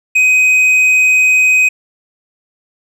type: tone with tanh clipping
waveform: sine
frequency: 2513 Hz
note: D#7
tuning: 17 cents sharp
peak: -8 dBFS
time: 0.15-1.69 s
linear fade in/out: 10 ms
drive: 6 dB
effects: none